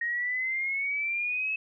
sine exponential sweep, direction up, 1864.7 to 2601 Hz, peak -27 dBFS, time 0.01-1.56 s, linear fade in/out 5 ms, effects none

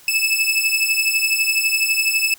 sawtooth beating tone pair, 2608 / 2620 Hz, E7 / E7, -19 / -11 cents, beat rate 12 Hz, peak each -16 dBFS, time 0.08-2.34 s, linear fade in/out 2 ms, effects white hiss -47 dBFS RMS until 2.38 s

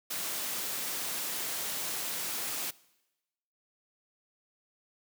white noise, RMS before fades -35 dBFS, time 0.1-2.71 s, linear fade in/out 10 ms, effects noise-tail reverb RT60 1.0 s tail -22 dB re dry + high-pass 150 Hz 12 dB/octave

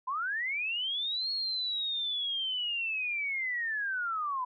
sine linear two-way sweep, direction up then down, 983 to 4332 to 983 Hz, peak -30 dBFS, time 0.07-4.45 s, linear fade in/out 10 ms, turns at 1.31 s, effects none

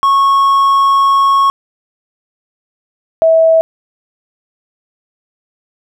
triangle / sine tone pair in turn, 1100 / 649.7 Hz, C#6 / E5, -14 / -25 cents, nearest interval major sixth, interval 911 cents, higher first, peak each -5 dBFS, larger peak neither, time 0.03-1.5 / 3.22-3.61 s, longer first, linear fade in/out 0 ms, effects none

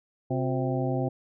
harmonic tone with a mistuned harmonic, 130.81 Hz, C3, in tune, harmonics 1 / 2 / 3 / 4 / 5 / 6, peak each -28 / -31 / -33 / -34 / -35 / -36 dBFS, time 0.3-1.09 s, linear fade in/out 10 ms, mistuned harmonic 3, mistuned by -130 cents, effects none

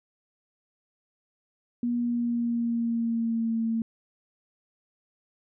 sine tone with pitch glide, 240 to 226.5 Hz, B3 to A#3, -49 to -50 cents, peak -24 dBFS, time 1.83-3.82 s, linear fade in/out 2 ms, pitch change -101 cents, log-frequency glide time 1.96-3.57 s, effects none

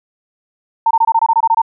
sine tone bursts, 908 Hz, A#5, 46 cents flat, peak -8 dBFS, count 11, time 0.86-1.618 s, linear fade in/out 5 ms, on 48 ms, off 23 ms, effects none

